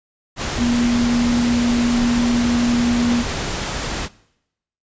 sine tone in noise, 239.2 Hz, A#3, 45 cents sharp, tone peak -15 dBFS, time 0.57-3.24 s, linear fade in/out 50 ms, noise pink, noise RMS -24 dBFS, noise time 0.36-4.09 s, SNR +6 dB, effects noise-tail reverb RT60 0.8 s tail -21 dB re dry + resampled to 16000 Hz

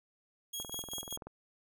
15% pulse tone with tremolo, 3299 Hz, G#7, 12 cents flat, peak -30 dBFS, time 0.53-1.17 s, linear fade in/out 10 ms, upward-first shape square, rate 5.2 Hz, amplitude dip 65%
click train, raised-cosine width 1 ms, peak -31 dBFS, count 15, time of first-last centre 0.6-1.27 s, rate 20.9 Hz
effects none

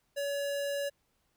square tone, 566 Hz, C#5, 36 cents sharp, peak -32 dBFS, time 0.16-0.9 s, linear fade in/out 20 ms, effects pink hiss -75 dBFS RMS until 1.36 s

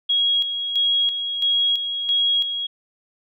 sine tone with tremolo, 3302 Hz, G#7, 11 cents flat, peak -16 dBFS, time 0.09-2.67 s, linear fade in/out 10 ms, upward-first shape square, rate 1.5 Hz, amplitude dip 55%, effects none

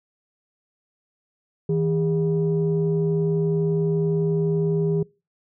sine tone pair together, 161 / 405.2 Hz, E3 / G#4, -41 / -43 cents, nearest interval octave + major third, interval 1598 cents, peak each -20 / -22 dBFS, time 1.69-5.03 s, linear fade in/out 5 ms, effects noise-tail reverb RT60 0.3 s tail -24 dB re dry + tanh soft clip ceiling -13 dBFS

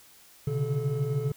triangle tone cluster, 126.5 / 139.2 / 146.5 / 432.2 Hz, B2 / C#3 / D3 / A4, +42 / +8 / -4 / -31 cents, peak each -28 / -30 / -29 / -31 dBFS, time 0.47-1.32 s, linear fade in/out 5 ms, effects white hiss -55 dBFS RMS until 1.36 s

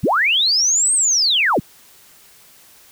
sine linear two-way sweep, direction up then down, 69.3 to 8590 to 69.3 Hz, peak -13 dBFS, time 0.03-1.6 s, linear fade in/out 10 ms, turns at 0.94 s, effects white hiss -48 dBFS RMS until 2.91 s

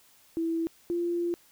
sine tone pair in turn, 329.6 / 345.1 Hz, E4 / F4, 0 / -21 cents, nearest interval minor second, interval 79 cents, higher second, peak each -26 dBFS, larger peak neither, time 0.37-0.67 / 0.9-1.34 s, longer second, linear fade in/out 0 ms, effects white hiss -60 dBFS RMS until 1.51 s

